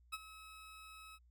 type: tone with ADSR envelope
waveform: 20% pulse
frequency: 1287 Hz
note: E6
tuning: 42 cents flat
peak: -33 dBFS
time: 0.12-1.19 s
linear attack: 18 ms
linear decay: 34 ms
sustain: -15 dB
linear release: 46 ms
effects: added 60 Hz sine -64 dBFS peak until 1.3 s